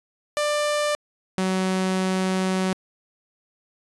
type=tone pair in turn; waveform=sawtooth; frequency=593 / 187.54 Hz; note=D5 / F#3; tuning=+17 / +24 cents; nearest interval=octave + minor sixth; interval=1993 cents; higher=first; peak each=-17 dBFS; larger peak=neither; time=0.37-0.95 / 1.38-2.73 s; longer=second; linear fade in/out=0 ms; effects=resampled to 24000 Hz